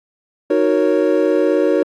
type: chord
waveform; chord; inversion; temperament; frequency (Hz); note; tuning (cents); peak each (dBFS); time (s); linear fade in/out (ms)
triangle; D# minor seventh; none; equal; 311.1 / 370 / 466.2 / 554.4; D#4 / F#4 / A#4 / C#5; 0 / 0 / 0 / 0; -16; 0.5-1.83; 5
effects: AAC 48 kbps